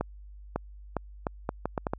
accelerating click train, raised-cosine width 1 ms, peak -14 dBFS, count 9, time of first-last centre 0.01-1.935 s, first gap 550 ms, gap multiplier 0.74, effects added 50 Hz sine -44 dBFS peak until 1.98 s

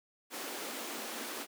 pink high-pass noise, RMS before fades -41 dBFS, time 0.3-1.47 s, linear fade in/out 50 ms, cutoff 230 Hz, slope 48 dB/octave, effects none

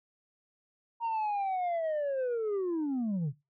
sine linear sweep, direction down, 937 to 130 Hz, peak -26 dBFS, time 1-3.33 s, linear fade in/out 50 ms, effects noise-tail reverb RT60 0.2 s tail -17 dB re dry + tanh soft clip ceiling -28 dBFS

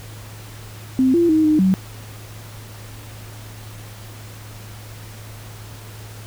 sine tone with pitch steps, 260.1 / 341.6 / 313.8 / 306.9 / 188.8 Hz, C4 / F4 / D#4 / D#4 / F#3, -10 / -38 / +15 / -24 / +35 cents, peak -12 dBFS, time 0.99-1.74 s, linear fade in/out 0 ms, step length 150 ms, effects added 107 Hz sine -36 dBFS peak until 6.26 s + pink hiss -41 dBFS RMS until 6.26 s

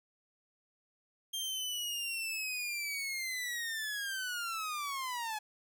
sawtooth linear sweep, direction down, 3199 to 839 Hz, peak -32 dBFS, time 1.33-5.39 s, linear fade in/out 10 ms, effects none

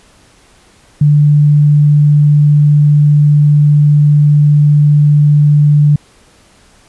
sine tone, 147.5 Hz, D3, 8 cents sharp, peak -4 dBFS, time 1.01-5.96 s, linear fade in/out 5 ms, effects pink hiss -46 dBFS RMS until 6.88 s + resampled to 24000 Hz

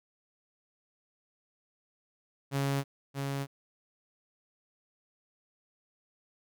sawtooth tone with echo, 138.59 Hz, C#3, in tune, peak -24 dBFS, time 2.51-2.84 s, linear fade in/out 50 ms, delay 630 ms, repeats 1, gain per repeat -4 dB, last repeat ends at 3.47 s, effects none

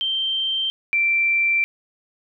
sine tone pair in turn, 3136 / 2349 Hz, G7 / D7, 0 / 0 cents, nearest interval perfect fourth, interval 500 cents, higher first, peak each -20 / -16 dBFS, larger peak second, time 0.01-0.7 / 0.93-1.64 s, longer second, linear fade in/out 0 ms, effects none

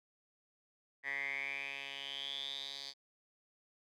10% pulse tone with band-pass filter sweep, 138.59 Hz, C#3, in tune, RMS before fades -42 dBFS, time 1.03-2.94 s, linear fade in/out 50 ms, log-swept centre 1900 to 4400 Hz, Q 9.5, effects none

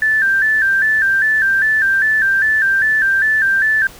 sine tone with vibrato, 1661.2 Hz, G#6, in tune, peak -11 dBFS, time 0.02-3.87 s, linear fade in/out 2 ms, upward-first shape square, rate 2.5 Hz, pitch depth 90 cents each way, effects pink hiss -39 dBFS RMS until 3.99 s

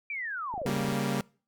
sine linear sweep, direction down, 2380 to 322.9 Hz, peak -32 dBFS, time 0.1-0.7 s, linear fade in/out 2 ms
click train, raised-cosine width 2 ms, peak -30 dBFS, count 11, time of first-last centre 0.54-0.925 s, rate 26 Hz
sawtooth chord, G diminished, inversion second, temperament equal, 138.59 / 196 / 233.1 Hz, Db3 / G3 / Bb3, 0 / 0 / 0 cents, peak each -28 dBFS, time 0.66-1.21 s, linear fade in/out 0 ms
effects noise-tail reverb RT60 0.4 s tail -24 dB re dry

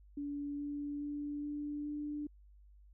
sine tone with pitch steps, 287.3 / 289.3 / 291.3 / 293.3 / 295.4 Hz, D4 / D4 / D4 / D4 / D4, -38 / -26 / -14 / -2 / +10 cents, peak -37 dBFS, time 0.17-2.27 s, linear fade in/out 5 ms, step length 420 ms, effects added 50 Hz sine -57 dBFS peak until 2.93 s

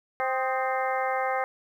harmonic tone with a mistuned harmonic, 261.6 Hz, C4, in tune, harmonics 2 / 3 / 4 / 5 / 6 / 7 / 8, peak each -30 / -28 / -36 / -33 / -37 / -37 / -36 dBFS, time 0.2-1.44 s, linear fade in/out 0 ms, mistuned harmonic 5, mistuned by -70 cents, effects 10-bit

